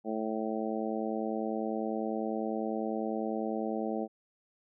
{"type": "harmonic tone", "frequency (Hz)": 110, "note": "A2", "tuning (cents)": 0, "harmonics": [2, 3, 4, 5, 6, 7], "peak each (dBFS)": [-35, -37, -38, -39, -40, -40], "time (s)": [0.04, 4.08], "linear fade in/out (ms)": 50, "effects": []}